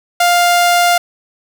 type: tone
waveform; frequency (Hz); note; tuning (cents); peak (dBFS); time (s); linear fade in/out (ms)
sawtooth; 701; F5; +6; -5; 0.2-0.98; 5
effects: none